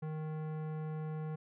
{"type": "tone with tanh clipping", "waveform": "sine", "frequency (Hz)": 155.56, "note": "D#3", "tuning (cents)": 0, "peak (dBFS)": -39, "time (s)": [0.02, 1.36], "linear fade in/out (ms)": 10, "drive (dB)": 17, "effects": []}